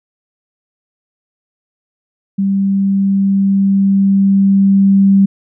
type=tone with level ramp; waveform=sine; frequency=196 Hz; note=G3; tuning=in tune; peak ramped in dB=-11 to -5 dBFS; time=2.38-5.26 s; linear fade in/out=10 ms; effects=none